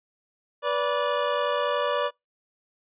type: tone pair together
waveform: 25% pulse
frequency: 489.6 / 580.2 Hz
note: B4 / D5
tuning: -15 / -21 cents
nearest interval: minor third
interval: 294 cents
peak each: -24 / -21 dBFS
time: 0.62-2.11 s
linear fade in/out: 50 ms
effects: noise-tail reverb RT60 0.2 s tail -26 dB re dry + resampled to 8000 Hz